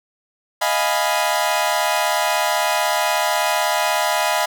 sawtooth chord, F half-diminished seventh, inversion third, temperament equal, 622.3 / 698.5 / 830.6 / 987.8 Hz, Eb5 / F5 / Ab5 / Cb6, 0 / 0 / 0 / 0 cents, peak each -19 dBFS, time 0.61-4.46 s, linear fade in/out 10 ms, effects none

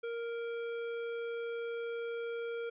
sine tone with tanh clipping, 466.2 Hz, A#4, in tune, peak -38 dBFS, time 0.03-2.7 s, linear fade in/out 10 ms, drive 17 dB, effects resampled to 8000 Hz

